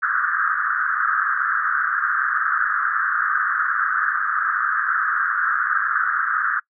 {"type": "band-pass noise", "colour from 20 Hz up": "pink", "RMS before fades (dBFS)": -21, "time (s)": [0.02, 6.6], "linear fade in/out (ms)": 10, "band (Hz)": [1200, 1700], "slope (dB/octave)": 96, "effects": ["noise-tail reverb RT60 0.1 s tail -23 dB re dry"]}